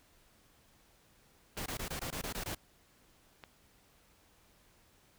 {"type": "clicks", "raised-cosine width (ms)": 0.3, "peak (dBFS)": [-31, -31], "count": 2, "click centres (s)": [1.569, 3.438]}
{"type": "noise bursts", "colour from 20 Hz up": "pink", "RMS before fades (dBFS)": -39, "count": 9, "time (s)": [1.57, 2.549], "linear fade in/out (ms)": 5, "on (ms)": 91, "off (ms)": 20}
{"effects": ["pink hiss -66 dBFS RMS until 5.18 s"]}